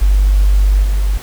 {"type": "tone with level steps", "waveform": "sine", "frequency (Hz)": 49, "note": "G1", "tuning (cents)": 0, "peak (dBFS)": [-7, -11], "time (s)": [0.01, 1.18], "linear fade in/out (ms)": 10, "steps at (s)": 0.83, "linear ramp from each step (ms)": 10, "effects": ["pink hiss -33 dBFS RMS until 1.22 s"]}